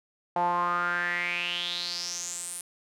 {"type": "tone with band-pass filter sweep", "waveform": "sawtooth", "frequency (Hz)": 175.1, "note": "F3", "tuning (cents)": 5, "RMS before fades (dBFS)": -30, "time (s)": [0.36, 2.61], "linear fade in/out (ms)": 2, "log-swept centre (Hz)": [800, 10000], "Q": 6.7, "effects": []}